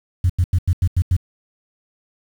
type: tone bursts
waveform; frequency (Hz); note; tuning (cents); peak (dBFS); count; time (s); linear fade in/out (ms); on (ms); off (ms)
sine; 89.1; F2; +35; -11; 7; 0.24-1.166; 5; 56; 89
effects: tanh soft clip ceiling -8 dBFS + 7-bit